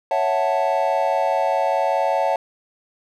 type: chord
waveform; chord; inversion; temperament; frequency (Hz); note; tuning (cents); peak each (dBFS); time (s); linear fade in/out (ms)
triangle; F# minor seventh; second; equal; 554.4 / 659.3 / 740 / 880; C#5 / E5 / F#5 / A5; 0 / 0 / 0 / 0; -21; 0.11-2.36; 2
effects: none